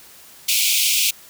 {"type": "high-pass noise", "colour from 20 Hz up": "pink", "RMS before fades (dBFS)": -18, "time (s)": [0.48, 1.11], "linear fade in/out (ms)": 10, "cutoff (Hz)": 2300, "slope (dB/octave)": 96, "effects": ["white hiss -45 dBFS RMS until 1.29 s"]}